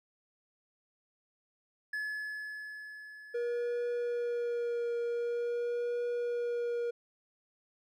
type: tone with exponential decay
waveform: triangle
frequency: 1710 Hz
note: A6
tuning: 50 cents flat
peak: -31 dBFS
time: 1.93-5.48 s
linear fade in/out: 5 ms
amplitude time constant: 770 ms
type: tone with vibrato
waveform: triangle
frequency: 476.8 Hz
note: A#4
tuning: 39 cents sharp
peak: -29 dBFS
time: 3.34-6.91 s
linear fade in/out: 10 ms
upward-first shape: triangle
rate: 0.46 Hz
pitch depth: 17 cents each way
effects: none